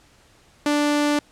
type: tone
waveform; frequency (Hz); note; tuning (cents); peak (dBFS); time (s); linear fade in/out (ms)
sawtooth; 293.7; D4; 0; -14; 0.66-1.19; 2
effects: pink hiss -55 dBFS RMS until 1.31 s + low-pass 9000 Hz 12 dB/octave